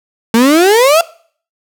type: exponential sweep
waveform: 35% pulse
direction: up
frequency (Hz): 220.2 to 691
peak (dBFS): -4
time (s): 0.34-1.01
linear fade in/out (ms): 2
effects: noise-tail reverb RT60 0.5 s tail -21 dB re dry